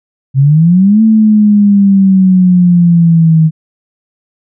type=exponential two-way sweep; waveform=sine; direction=up then down; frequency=130.81 to 222.5 to 157.3 Hz; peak=-3 dBFS; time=0.34-3.51 s; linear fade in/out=50 ms; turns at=1.02 s; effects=none